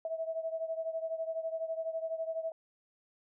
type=beating tone pair; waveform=sine; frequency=647 / 659 Hz; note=E5 / E5; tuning=-32 / -1 cents; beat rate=12 Hz; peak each=-35 / -39 dBFS; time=0.05-2.52 s; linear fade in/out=2 ms; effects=none